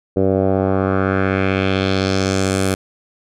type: tone with low-pass filter sweep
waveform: 10% pulse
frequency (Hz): 95.8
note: G2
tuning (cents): -39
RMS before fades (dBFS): -17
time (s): 0.16-2.75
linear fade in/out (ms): 10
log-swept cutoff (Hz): 480 to 11000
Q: 2
effects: none